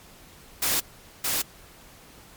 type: noise with echo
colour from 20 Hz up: white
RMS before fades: -24 dBFS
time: 0.62-0.8 s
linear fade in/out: 5 ms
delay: 620 ms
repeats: 1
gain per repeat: -2 dB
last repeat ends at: 1.42 s
effects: pink hiss -50 dBFS RMS until 2.36 s + MP3 96 kbps